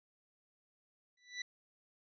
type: tone with exponential growth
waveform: 25% pulse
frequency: 1974 Hz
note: B6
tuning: 1 cent flat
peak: -32 dBFS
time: 1.17-1.42 s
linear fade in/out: 5 ms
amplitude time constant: 53 ms
effects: resampled to 16000 Hz

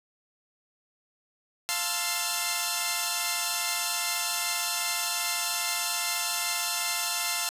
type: chord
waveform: 5% pulse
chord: F major seventh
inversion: none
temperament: equal with one note detuned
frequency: 698.5 / 880 / 1046.5 / 1331.5 Hz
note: F5 / A5 / C6 / E6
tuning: 0 / 0 / 0 / +17 cents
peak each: -21 dBFS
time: 1.69-7.49 s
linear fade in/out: 0 ms
effects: resampled to 32000 Hz + 8-bit

